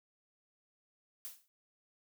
blue noise with exponential decay, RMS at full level -41 dBFS, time 1.25-1.48 s, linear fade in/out 0 ms, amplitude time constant 49 ms, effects none

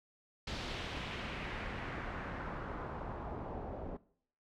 pink noise with low-pass filter sweep, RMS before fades -42 dBFS, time 0.47-3.97 s, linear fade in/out 5 ms, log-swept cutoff 4200 to 620 Hz, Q 1.5, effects noise-tail reverb RT60 0.6 s tail -20 dB re dry

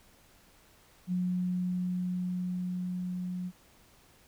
sine tone with level ramp, 180.7 Hz, F#3, 41 cents flat, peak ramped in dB -27 to -33 dBFS, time 1.07-3.52 s, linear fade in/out 50 ms, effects pink hiss -61 dBFS RMS until 4.27 s

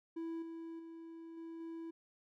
triangle tone with level steps, 329.6 Hz, E4, in tune, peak -37 / -42 / -46 / -43 / -41 dBFS, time 0.16-1.91 s, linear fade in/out 10 ms, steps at 0.42 / 0.79 / 1.37 / 1.6 s, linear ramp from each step 5 ms, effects none

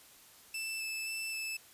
sawtooth tone with vibrato, 2637 Hz, E7, in tune, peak -33 dBFS, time 0.54-1.57 s, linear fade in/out 5 ms, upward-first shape square, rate 1.9 Hz, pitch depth 8 cents each way, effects white hiss -58 dBFS RMS until 1.73 s + resampled to 32000 Hz

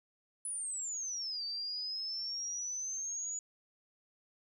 sine exponential two-way sweep, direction down then up, 10100 to 4594 to 6900 Hz, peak -36 dBFS, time 0.45-3.39 s, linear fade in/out 2 ms, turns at 1.44 s, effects 12-bit

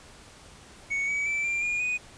triangle tone with pitch steps, 2224 / 2273 / 2324 / 2375 / 2428 / 2482 Hz, C#7 / C#7 / D7 / D7 / D#7 / D#7, +5 / +43 / -19 / +19 / -43 / -5 cents, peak -24 dBFS, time 0.9-1.98 s, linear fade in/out 20 ms, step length 180 ms, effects pink hiss -50 dBFS RMS until 2.17 s + resampled to 22050 Hz

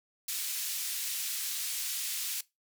white band-pass noise, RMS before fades -35 dBFS, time 0.28-2.41 s, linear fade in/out 5 ms, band 2600 to 16000 Hz, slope 12 dB/octave, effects noise-tail reverb RT60 0.2 s tail -20 dB re dry

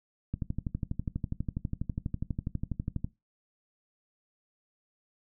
click train, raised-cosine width 5 ms, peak -19 dBFS, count 34, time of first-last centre 0.34-3.045 s, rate 12.2 Hz, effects noise-tail reverb RT60 0.2 s tail -18 dB re dry

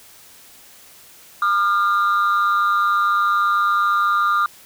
sine tone pair together, 1205.1 / 1396.9 Hz, D6 / F6, +44 / 0 cents, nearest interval minor third, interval 256 cents, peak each -14 / -18 dBFS, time 1.42-4.46 s, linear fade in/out 2 ms, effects tanh soft clip ceiling -12 dBFS + white hiss -46 dBFS RMS until 4.65 s

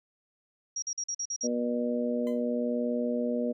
sine tone bursts, 5670 Hz, F8, 25 cents sharp, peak -30 dBFS, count 7, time 0.76-1.471 s, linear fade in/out 5 ms, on 63 ms, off 45 ms
harmonic tone, 120.9 Hz, B2, 36 cents flat, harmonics 2 / 3 / 4 / 5, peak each -29 / -40 / -32 / -34 dBFS, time 1.43-3.53 s, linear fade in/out 20 ms
20% pulse tone with exponential decay, 1021 Hz, C6, 43 cents flat, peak -39 dBFS, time 2.27-2.45 s, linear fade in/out 0 ms, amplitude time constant 39 ms
effects none

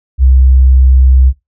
sine tone, 64.9 Hz, C2, 13 cents flat, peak -3 dBFS, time 0.18-1.33 s, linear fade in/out 50 ms, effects noise-tail reverb RT60 0.2 s tail -20 dB re dry

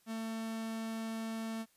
45% pulse tone, 223.9 Hz, A3, 30 cents sharp, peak -37 dBFS, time 0.06-1.66 s, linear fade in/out 50 ms, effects white hiss -70 dBFS RMS until 1.76 s + resampled to 32000 Hz

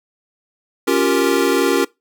square chord, G half-diminished seventh, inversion second, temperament equal, 277.2 / 349.2 / 392 / 466.2 Hz, Db4 / F4 / G4 / Bb4, 0 / 0 / 0 / 0 cents, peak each -20 dBFS, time 0.87-1.85 s, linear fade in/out 10 ms, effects noise-tail reverb RT60 0.2 s tail -22 dB re dry

